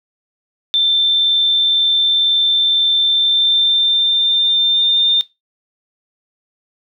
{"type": "tone with pitch glide", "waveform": "sine", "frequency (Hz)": [3559, 3609], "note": ["A7", "A7"], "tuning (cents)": [19, 43], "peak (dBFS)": -11, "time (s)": [0.74, 5.21], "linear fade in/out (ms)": 0, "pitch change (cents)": 24, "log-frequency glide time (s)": [3, 5.02], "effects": ["noise-tail reverb RT60 0.2 s tail -17 dB re dry"]}